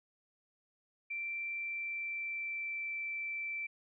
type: tone with pitch glide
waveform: sine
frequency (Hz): 2349 to 2333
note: D7 to D7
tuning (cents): 0 to -12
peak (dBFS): -36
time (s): 1.1-3.67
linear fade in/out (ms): 10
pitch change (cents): -12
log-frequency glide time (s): 1.52-2.94
effects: none